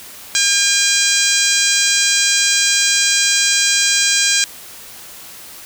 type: harmonic tone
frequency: 806 Hz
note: G5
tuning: 48 cents sharp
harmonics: 2 / 3 / 4 / 5 / 6 / 7 / 8 / 9 / 10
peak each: -21 / -21 / -21 / -21 / -21 / -21 / -21 / -21 / -21 dBFS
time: 0.35-4.44 s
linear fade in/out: 0 ms
effects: white hiss -36 dBFS RMS until 5.65 s